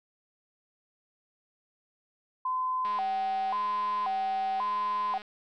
sine tone with vibrato, 886 Hz, A5, 12 cents sharp, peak -27 dBFS, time 2.45-5.18 s, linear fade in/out 5 ms, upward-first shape square, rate 0.93 Hz, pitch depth 250 cents each way
click train, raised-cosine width 0.3 ms, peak -29 dBFS, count 496, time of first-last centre 2.85-5.218 s, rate 209 Hz
effects none

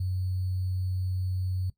sine tone with sample-and-hold, 92.5 Hz, F#2, in tune, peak -27 dBFS, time 0-1.7 s, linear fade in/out 5 ms, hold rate 4410 Hz, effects noise-tail reverb RT60 0.1 s tail -17 dB re dry

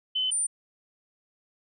sine tone pair in turn, 3040 / 9155 Hz, F#7 / D9, +46 / -45 cents, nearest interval octave + perfect fifth, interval 1909 cents, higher second, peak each -24 dBFS, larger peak neither, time 0.15-0.31 / 0.31-0.47 s, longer neither, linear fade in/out 10 ms, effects none

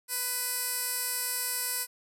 15% pulse tone with band-pass filter, 497.5 Hz, B4, 13 cents sharp, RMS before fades -32 dBFS, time 0.08-1.87 s, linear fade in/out 50 ms, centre 11000 Hz, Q 1.7, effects none

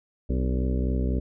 harmonic tone with a mistuned harmonic, 63.8 Hz, C2, 43 cents flat, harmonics 1 / 2 / 3 / 4 / 5 / 6 / 7 / 8 / 9, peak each -24 / -32 / -32 / -32 / -39 / -37 / -38 / -44 / -42 dBFS, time 0.29-1.2 s, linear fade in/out 10 ms, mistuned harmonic 5, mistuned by -56 cents, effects none

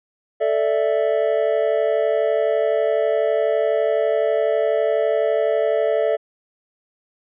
triangle chord, A suspended fourth, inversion none, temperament equal, 440 / 587.3 / 659.3 Hz, A4 / D5 / E5, 0 / 0 / 0 cents, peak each -19 dBFS, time 0.4-6.17 s, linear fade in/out 20 ms, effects resampled to 8000 Hz

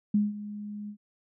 sine tone with ADSR envelope, 207.7 Hz, G#3, in tune, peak -19 dBFS, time 0.14-0.97 s, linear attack 6 ms, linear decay 180 ms, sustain -16 dB, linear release 82 ms, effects none

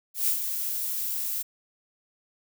violet noise with ADSR envelope, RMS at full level -23 dBFS, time 0.14-1.43 s, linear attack 140 ms, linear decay 87 ms, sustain -7 dB, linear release 15 ms, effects none

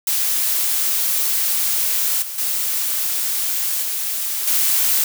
blue noise with level steps, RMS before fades -19 / -29 / -21 / -23 / -17 dBFS, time 0.07-5.04 s, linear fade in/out 2 ms, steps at 2.22 / 2.38 / 3.82 / 4.47 s, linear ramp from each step 5 ms, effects none

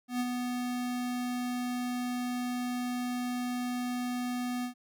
square tone with ADSR envelope, 246.9 Hz, B3, in tune, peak -28 dBFS, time 0.08-4.74 s, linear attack 120 ms, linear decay 42 ms, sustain -4 dB, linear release 100 ms, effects none

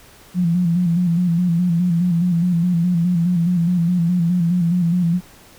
sine tone with vibrato, 173.6 Hz, F3, 10 cents flat, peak -14 dBFS, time 0.34-5.21 s, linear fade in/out 50 ms, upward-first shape square, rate 4.8 Hz, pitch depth 58 cents each way, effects pink hiss -46 dBFS RMS until 5.58 s

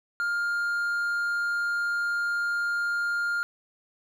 triangle tone, 1406 Hz, F6, 11 cents sharp, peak -23 dBFS, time 0.2-3.43 s, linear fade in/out 0 ms, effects none

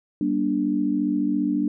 sine chord, G minor, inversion none, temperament equal with one note detuned, 196 / 239.2 / 293.7 Hz, G3 / Bb3 / D4, 0 / +45 / 0 cents, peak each -27 / -26 / -22 dBFS, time 0.21-1.68 s, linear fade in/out 2 ms, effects none

